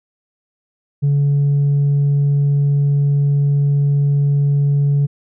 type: tone with tanh clipping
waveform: triangle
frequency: 142.4 Hz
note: C#3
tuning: 47 cents sharp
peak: -12 dBFS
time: 1.02-5.07 s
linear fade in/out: 20 ms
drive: 6 dB
effects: none